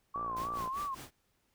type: tone with vibrato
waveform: sine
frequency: 1100 Hz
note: C#6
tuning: 14 cents flat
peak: -34 dBFS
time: 0.14-0.95 s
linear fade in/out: 10 ms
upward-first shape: sine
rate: 3.3 Hz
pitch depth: 110 cents each way
type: click train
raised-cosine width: 1 ms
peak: -30 dBFS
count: 31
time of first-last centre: 0.16-0.675 s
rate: 58.2 Hz
type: noise with tremolo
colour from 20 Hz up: pink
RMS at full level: -46 dBFS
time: 0.36-1.11 s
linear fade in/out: 10 ms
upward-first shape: sine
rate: 5 Hz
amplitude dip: 90%
effects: pink hiss -75 dBFS RMS until 1.54 s